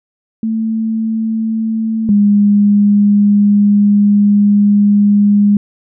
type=tone pair in turn; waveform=sine; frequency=222.2 / 204.7 Hz; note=A3 / G#3; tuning=+17 / -25 cents; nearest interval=minor second; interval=142 cents; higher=first; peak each=-13 / -6 dBFS; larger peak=second; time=0.43-2.09 / 2.09-5.57 s; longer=second; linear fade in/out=2 ms; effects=none